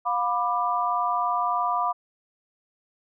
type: chord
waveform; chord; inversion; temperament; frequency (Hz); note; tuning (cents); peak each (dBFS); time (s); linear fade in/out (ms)
sine; B diminished; second; just; 711.2 / 987.8 / 1185.3; F5 / B5 / D6; +31 / 0 / +16; -27 / -26 / -26; 0.05-1.93; 20
effects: none